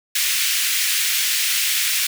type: high-pass noise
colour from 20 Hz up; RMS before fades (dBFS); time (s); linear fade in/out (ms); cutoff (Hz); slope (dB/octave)
pink; -20; 0.15-2.07; 5; 2000; 24
effects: none